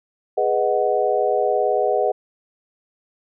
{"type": "chord", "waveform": "sine", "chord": "G# minor seventh", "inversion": "none", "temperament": "equal", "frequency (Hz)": [415.3, 493.9, 622.3, 740], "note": ["G#4", "B4", "D#5", "F#5"], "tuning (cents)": [0, 0, 0, 0], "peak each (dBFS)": -22, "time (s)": [0.37, 2.12], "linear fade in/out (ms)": 10, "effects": []}